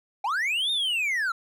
triangle linear two-way sweep, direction up then down, 747 to 3710 to 1311 Hz, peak -22 dBFS, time 0.24-1.32 s, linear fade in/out 5 ms, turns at 0.71 s, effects none

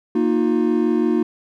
triangle chord, Bb suspended fourth, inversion none, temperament equal with one note detuned, 233.1 / 311.1 / 357 Hz, Bb3 / Eb4 / F4, 0 / 0 / +38 cents, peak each -18 dBFS, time 0.15-1.23 s, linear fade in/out 5 ms, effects none

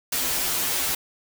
white noise with comb filter, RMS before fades -25 dBFS, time 0.12-0.95 s, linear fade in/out 5 ms, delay 9.5 ms, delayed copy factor -1, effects none

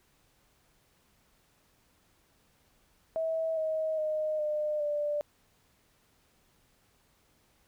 sine tone with pitch steps, 647 / 632.2 / 617.8 / 603.7 / 589.9 Hz, E5 / D#5 / D#5 / D5 / D5, -32 / +27 / -12 / +48 / +8 cents, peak -28 dBFS, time 3.16-5.21 s, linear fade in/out 0 ms, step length 410 ms, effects pink hiss -68 dBFS RMS until 7.67 s

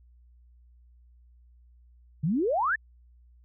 sine exponential sweep, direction up, 138.59 to 1852 Hz, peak -23 dBFS, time 2.23-2.76 s, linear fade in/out 10 ms, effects added 60 Hz sine -54 dBFS peak until 3.44 s

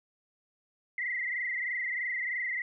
sine tone with frequency modulation, 2000 Hz, B6, 21 cents sharp, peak -30 dBFS, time 0.98-2.62 s, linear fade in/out 2 ms, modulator 23.1 Hz, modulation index 4.3, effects none

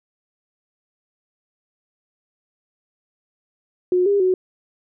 sine tone with pitch steps, 362.2 / 403 / 370.5 Hz, F#4 / G4 / F#4, -37 / +48 / +2 cents, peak -14 dBFS, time 3.92-4.34 s, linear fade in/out 2 ms, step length 140 ms, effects none

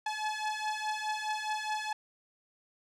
sawtooth beating tone pair, 854 / 858.8 Hz, G#5 / A5, +48 / -42 cents, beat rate 4.8 Hz, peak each -32 / -31 dBFS, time 0.06-1.93 s, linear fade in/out 5 ms, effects low-pass 7000 Hz 12 dB/octave

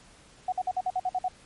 sine tone bursts, 739 Hz, F#5, 2 cents flat, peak -24 dBFS, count 9, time 0.48-1.283 s, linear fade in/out 5 ms, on 43 ms, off 52 ms, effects pink hiss -55 dBFS RMS until 1.45 s + MP3 48 kbps

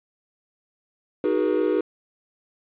triangle chord, G# minor seventh, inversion second, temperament equal with one note detuned, 311.1 / 370 / 415.3 / 481.2 Hz, D#4 / F#4 / G#4 / B4, 0 / 0 / 0 / -45 cents, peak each -23 dBFS, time 1.24-1.81 s, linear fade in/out 2 ms, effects resampled to 8000 Hz + 8-bit

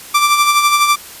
sawtooth tone with tremolo, 1175 Hz, D6, 1 cent sharp, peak -4 dBFS, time 0.14-0.96 s, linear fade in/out 10 ms, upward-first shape sine, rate 12 Hz, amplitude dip 50%, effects white hiss -34 dBFS RMS until 1.2 s + resampled to 32000 Hz

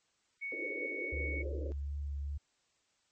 sine tone with tremolo, 2224 Hz, C#7, 5 cents sharp, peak -36 dBFS, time 0.41-1.43 s, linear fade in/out 20 ms, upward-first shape triangle, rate 5.1 Hz, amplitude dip 25%
white band-pass noise, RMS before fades -43 dBFS, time 0.52-1.72 s, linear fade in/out 0 ms, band 280 to 560 Hz, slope 96 dB/octave
sine tone with vibrato, 71.3 Hz, C#2, 49 cents sharp, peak -35 dBFS, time 1.12-2.38 s, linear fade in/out 10 ms, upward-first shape sine, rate 2.6 Hz, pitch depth 17 cents each way
effects white hiss -75 dBFS RMS until 3.11 s + MP3 32 kbps

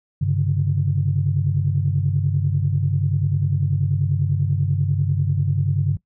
sine tone cluster, 97.7 / 136.6 / 146.8 Hz, G2 / C#3 / D3, -5 / -25 / 0 cents, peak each -21 dBFS, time 0.21-5.97 s, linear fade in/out 10 ms, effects noise-tail reverb RT60 0.1 s tail -18 dB re dry + tanh soft clip ceiling -7 dBFS

